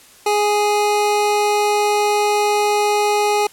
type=tone pair together; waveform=square; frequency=415.6 / 830.6 Hz; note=G#4 / G#5; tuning=+1 / 0 cents; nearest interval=octave; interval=1199 cents; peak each=-18 / -18 dBFS; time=0.26-3.47 s; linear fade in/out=5 ms; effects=white hiss -46 dBFS RMS until 3.52 s + low-pass 12000 Hz 12 dB/octave